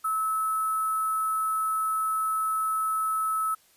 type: tone with sample-and-hold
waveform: sine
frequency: 1300 Hz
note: E6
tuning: 24 cents flat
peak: -24 dBFS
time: 0.04-3.55 s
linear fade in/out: 10 ms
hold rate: 11025 Hz
effects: white hiss -61 dBFS RMS until 3.76 s + resampled to 32000 Hz